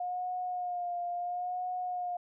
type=tone with vibrato; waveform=sine; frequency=715 Hz; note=F5; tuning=41 cents sharp; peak=-32 dBFS; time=0-2.17 s; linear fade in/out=5 ms; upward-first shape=sine; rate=0.73 Hz; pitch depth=33 cents each way; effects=none